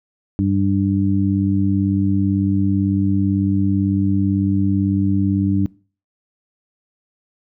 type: harmonic tone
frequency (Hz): 98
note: G2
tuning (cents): 0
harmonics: 1 / 2 / 3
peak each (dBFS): -19 / -19 / -19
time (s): 0.39-5.66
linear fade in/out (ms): 0
effects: noise-tail reverb RT60 0.4 s tail -23 dB re dry